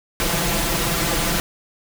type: noise with comb filter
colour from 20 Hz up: pink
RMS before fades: -21 dBFS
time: 0.2-1.4 s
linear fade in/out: 0 ms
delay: 5.9 ms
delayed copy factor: +0.95
effects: none